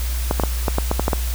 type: clicks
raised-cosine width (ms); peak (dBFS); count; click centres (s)
1; -4; 9; 0.311 / 0.398 / 0.436 / 0.682 / 0.784 / 0.914 / 0.996 / 1.081 / 1.132
effects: added 60 Hz sine -20 dBFS peak until 1.34 s + white hiss -32 dBFS RMS until 1.34 s